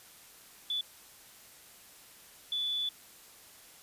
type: tone bursts at uneven times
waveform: sine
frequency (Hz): 3465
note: A7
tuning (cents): -27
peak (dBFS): -30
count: 2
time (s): 0.7-0.81 / 2.52-2.89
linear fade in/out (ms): 2
effects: white hiss -55 dBFS RMS until 3.82 s + resampled to 32000 Hz